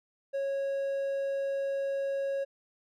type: tone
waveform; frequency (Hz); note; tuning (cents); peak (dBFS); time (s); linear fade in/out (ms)
triangle; 550; C#5; -14; -27; 0.33-2.45; 20
effects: none